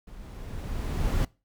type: noise with level ramp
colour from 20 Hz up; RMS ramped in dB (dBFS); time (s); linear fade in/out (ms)
brown; -45 to -23; 0.07-1.25; 5
effects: noise-tail reverb RT60 0.3 s tail -23 dB re dry